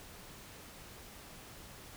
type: silence
effects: pink hiss -52 dBFS RMS until 1.96 s